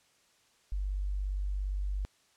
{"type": "tone", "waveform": "sine", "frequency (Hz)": 48.68, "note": "G1", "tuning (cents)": -11, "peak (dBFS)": -30, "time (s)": [0.72, 2.05], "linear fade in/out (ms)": 0, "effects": ["white hiss -67 dBFS RMS until 2.36 s", "low-pass 8000 Hz 12 dB/octave"]}